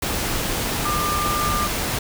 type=tone in noise; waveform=sine; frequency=1196 Hz; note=D6; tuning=31 cents sharp; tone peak=-22 dBFS; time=0.85-1.67 s; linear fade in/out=5 ms; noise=pink; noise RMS=-24 dBFS; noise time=0.02-1.99 s; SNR=-1 dB; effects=none